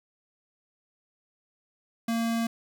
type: tone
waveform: square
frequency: 229.6 Hz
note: A#3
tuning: 26 cents flat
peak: -26 dBFS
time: 2.08-2.47 s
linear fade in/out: 5 ms
effects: 10-bit